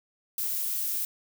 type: noise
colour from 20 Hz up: violet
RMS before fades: -30 dBFS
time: 0.38-1.05 s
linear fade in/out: 2 ms
effects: none